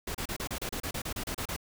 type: noise bursts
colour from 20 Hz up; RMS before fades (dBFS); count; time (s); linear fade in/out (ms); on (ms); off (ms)
pink; -35; 14; 0.07-1.564; 5; 77; 32
effects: none